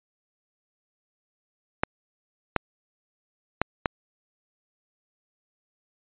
clicks, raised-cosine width 0.5 ms, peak -6 dBFS, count 4, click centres 1.835 / 2.563 / 3.616 / 3.858 s, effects resampled to 8000 Hz

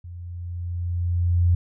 sine tone with level ramp, 87.31 Hz, F2, in tune, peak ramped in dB -35 to -14 dBFS, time 0.04-1.55 s, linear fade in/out 5 ms, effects none

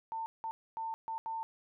sine tone bursts at uneven times, 898 Hz, A5, 35 cents sharp, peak -35 dBFS, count 5, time 0.12-0.26 / 0.44-0.51 / 0.77-0.94 / 1.08-1.18 / 1.26-1.43 s, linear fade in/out 0 ms, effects none

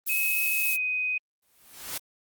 violet noise, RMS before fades -28 dBFS, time 0.06-0.77 s, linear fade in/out 20 ms
sine tone with pitch glide, 2560 to 2504 Hz, D#7 to D#7, +49 to +10 cents, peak -25 dBFS, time 0.09-1.18 s, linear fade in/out 5 ms, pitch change -39 cents, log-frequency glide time 0.67-0.81 s
white noise with exponential growth, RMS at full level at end -31 dBFS, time 1.42-1.98 s, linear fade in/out 5 ms, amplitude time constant 120 ms
effects Opus 24 kbps

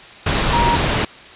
sine tone in noise, 945 Hz, A#5, 23 cents sharp, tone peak -15 dBFS, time 0.53-0.76 s, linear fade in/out 5 ms, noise pink, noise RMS -17 dBFS, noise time 0.26-1.05 s, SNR -1 dB, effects white hiss -39 dBFS RMS until 1.35 s + resampled to 8000 Hz

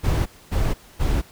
brown noise bursts, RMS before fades -20 dBFS, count 3, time 0.03-1.22 s, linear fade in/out 20 ms, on 230 ms, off 250 ms, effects pink hiss -49 dBFS RMS until 1.31 s

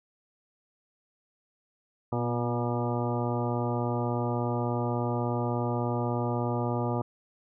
harmonic tone with a mistuned harmonic, 120 Hz, B2, 49 cents flat, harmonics 1 / 2 / 3 / 4 / 5 / 6 / 7 / 8 / 10, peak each -30 / -33 / -35 / -36 / -37 / -38 / -38 / -39 / -40 dBFS, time 2.12-7.02 s, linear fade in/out 5 ms, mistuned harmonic 2, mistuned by +25 cents, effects none

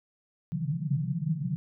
white band-pass noise, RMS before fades -30 dBFS, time 0.52-1.56 s, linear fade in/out 0 ms, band 130 to 180 Hz, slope 96 dB/octave, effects none

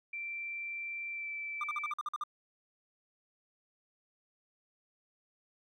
sine tone with pitch glide, 2349 to 2326 Hz, D7 to D7, 0 to -17 cents, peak -37 dBFS, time 0.13-1.92 s, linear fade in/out 5 ms, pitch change -17 cents, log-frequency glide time 1.11-1.29 s
triangle tone bursts, 1200 Hz, D6, 37 cents sharp, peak -31 dBFS, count 9, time 1.61-2.237 s, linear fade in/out 2 ms, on 27 ms, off 48 ms
effects none

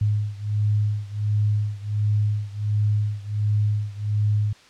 sine beating tone pair, 104.3 / 105.7 Hz, G#2 / G#2, +8 / +31 cents, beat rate 1.4 Hz, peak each -22 / -24 dBFS, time 0.01-4.53 s, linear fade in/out 5 ms, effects white hiss -51 dBFS RMS until 4.69 s + low-pass 5000 Hz 12 dB/octave

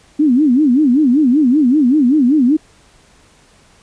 sine tone with vibrato, 273.4 Hz, C#4, 24 cents flat, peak -8 dBFS, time 0.19-2.57 s, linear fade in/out 10 ms, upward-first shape sine, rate 5.2 Hz, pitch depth 240 cents each way, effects pink hiss -49 dBFS RMS until 3.82 s + resampled to 22050 Hz

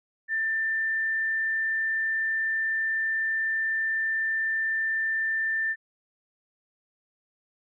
sine tone, 1784 Hz, A6, 23 cents sharp, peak -24 dBFS, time 0.28-5.76 s, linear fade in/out 50 ms, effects none

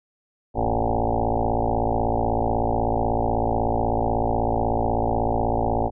sine tone with frequency modulation, 410.6 Hz, G#4, 20 cents flat, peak -19 dBFS, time 0.54-5.91 s, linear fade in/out 50 ms, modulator 56.2 Hz, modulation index 7.8, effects none

